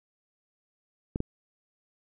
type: clicks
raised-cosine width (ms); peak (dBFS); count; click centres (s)
3; -16; 2; 1.159 / 1.204
effects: none